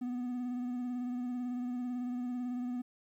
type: tone with vibrato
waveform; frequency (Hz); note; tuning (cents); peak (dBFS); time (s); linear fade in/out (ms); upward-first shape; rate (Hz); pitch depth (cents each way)
triangle; 246.9; B3; 0; -32; 0.01-2.82; 10; sine; 18; 28
effects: 12-bit